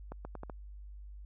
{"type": "accelerating click train", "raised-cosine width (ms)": 1, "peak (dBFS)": -28, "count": 5, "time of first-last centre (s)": [0.12, 0.498], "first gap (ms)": 130, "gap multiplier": 0.79, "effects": ["added 50 Hz sine -45 dBFS peak until 1.25 s"]}